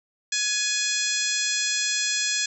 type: harmonic tone with a mistuned harmonic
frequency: 842 Hz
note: G#5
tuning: 24 cents sharp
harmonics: 2 / 3 / 4 / 5 / 6 / 7 / 8 / 9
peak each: -31 / -31 / -31 / -31 / -31 / -31 / -31 / -31 dBFS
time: 0.32-2.46 s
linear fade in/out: 5 ms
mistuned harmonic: 3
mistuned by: -31 cents
effects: none